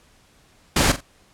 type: noise with echo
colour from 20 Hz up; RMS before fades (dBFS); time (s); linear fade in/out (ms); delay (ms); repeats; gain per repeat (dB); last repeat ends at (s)
pink; -17; 0.76-0.92; 5; 44; 2; -12; 1.008
effects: pink hiss -56 dBFS RMS until 1.33 s + low-pass 10000 Hz 12 dB/octave